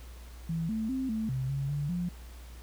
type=tone with pitch steps; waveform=sine; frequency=164.3 / 220.4 / 262.6 / 220.1 / 130.7 / 137.8 / 144.7 / 176.1 Hz; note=E3 / A3 / C4 / A3 / C3 / C#3 / D3 / F3; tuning=-5 / +3 / +6 / +1 / -1 / -10 / -25 / +15 cents; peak=-29 dBFS; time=0.49-2.09 s; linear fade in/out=5 ms; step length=200 ms; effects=added 60 Hz sine -44 dBFS peak until 2.62 s + pink hiss -55 dBFS RMS until 2.62 s